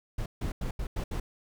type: noise bursts at uneven times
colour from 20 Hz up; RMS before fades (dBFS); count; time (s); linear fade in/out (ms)
brown; -32; 6; 0.18-0.26 / 0.41-0.52 / 0.61-0.71 / 0.79-0.87 / 0.96-1.04 / 1.11-1.2; 5
effects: none